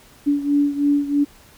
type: beating tone pair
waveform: sine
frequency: 286.5 / 289.6 Hz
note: D4 / D4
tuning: -43 / -24 cents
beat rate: 3.1 Hz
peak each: -17 / -21 dBFS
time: 0.26-1.25 s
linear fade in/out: 20 ms
effects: pink hiss -49 dBFS RMS until 1.57 s